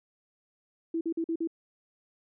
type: tone bursts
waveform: sine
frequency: 329.6 Hz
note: E4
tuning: in tune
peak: -27 dBFS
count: 5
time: 0.94-1.474 s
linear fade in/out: 5 ms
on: 70 ms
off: 46 ms
effects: none